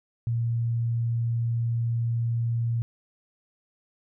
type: tone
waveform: sine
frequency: 116.7 Hz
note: A#2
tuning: 2 cents sharp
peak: -23 dBFS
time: 0.27-2.82 s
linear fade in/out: 0 ms
effects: none

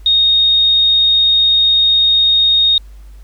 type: tone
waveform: sine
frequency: 3716 Hz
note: A#7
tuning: 6 cents flat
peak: -8 dBFS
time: 0.06-2.78 s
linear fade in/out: 2 ms
effects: added 50 Hz sine -33 dBFS peak until 3.23 s + pink hiss -53 dBFS RMS until 3.23 s

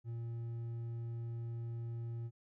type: tone with hard clipping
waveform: triangle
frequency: 116.54 Hz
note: A#2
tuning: in tune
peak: -40 dBFS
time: 0.04-2.31 s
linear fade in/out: 50 ms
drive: 7 dB
effects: none

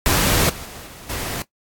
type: noise with level steps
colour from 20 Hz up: pink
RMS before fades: -17 / -34 / -37 / -40 / -27 dBFS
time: 0.06-1.42 s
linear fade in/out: 0 ms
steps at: 0.49 / 0.65 / 0.86 / 1.09 s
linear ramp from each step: 10 ms
effects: noise-tail reverb RT60 0.1 s tail -18 dB re dry + AAC 64 kbps

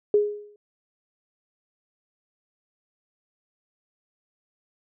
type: tone with exponential decay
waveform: sine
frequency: 415.3 Hz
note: G#4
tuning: in tune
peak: -13 dBFS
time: 0.14-0.56 s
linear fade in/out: 2 ms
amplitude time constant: 91 ms
effects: none

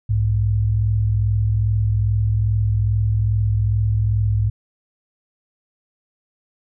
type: tone pair together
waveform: sine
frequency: 63 / 105.43 Hz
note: B1 / G#2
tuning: +35 / +27 cents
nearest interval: major sixth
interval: 892 cents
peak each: -22 / -16 dBFS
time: 0.09-4.5 s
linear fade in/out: 10 ms
effects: none

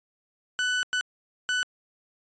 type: tone bursts at uneven times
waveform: 30% pulse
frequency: 1493 Hz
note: F#6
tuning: 15 cents sharp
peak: -21 dBFS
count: 3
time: 0.59-0.83 / 0.93-1.01 / 1.49-1.63 s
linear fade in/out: 0 ms
effects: resampled to 16000 Hz

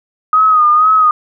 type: tone with vibrato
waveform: sine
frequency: 1246 Hz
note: D#6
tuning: 2 cents sharp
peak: -6 dBFS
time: 0.33-1.11 s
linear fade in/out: 2 ms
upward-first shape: sine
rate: 2.1 Hz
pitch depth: 55 cents each way
effects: none

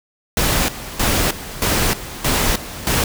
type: noise with tremolo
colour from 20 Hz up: pink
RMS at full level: -17 dBFS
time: 0.37-3.04 s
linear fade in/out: 2 ms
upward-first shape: square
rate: 1.6 Hz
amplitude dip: 80%
effects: none

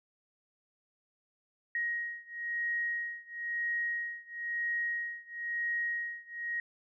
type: beating tone pair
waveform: sine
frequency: 1884 / 1885 Hz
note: A#6 / A#6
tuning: +18 / +19 cents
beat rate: 1 Hz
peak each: -35 / -36 dBFS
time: 1.75-6.6 s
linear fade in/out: 2 ms
effects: none

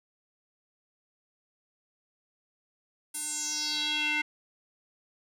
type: tone with band-pass filter sweep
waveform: square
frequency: 300.3 Hz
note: D4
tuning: 39 cents sharp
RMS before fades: -31 dBFS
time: 3.14-4.22 s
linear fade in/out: 10 ms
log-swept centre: 10000 to 2200 Hz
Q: 4.4
effects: none

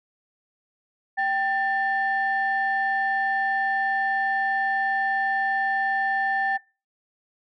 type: tone pair together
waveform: sine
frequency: 781 / 1784 Hz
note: G5 / A6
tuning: -7 / +23 cents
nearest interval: octave + major second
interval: 1430 cents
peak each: -23 dBFS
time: 1.17-6.58 s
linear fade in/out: 20 ms
effects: noise-tail reverb RT60 0.3 s tail -24 dB re dry + tanh soft clip ceiling -15 dBFS

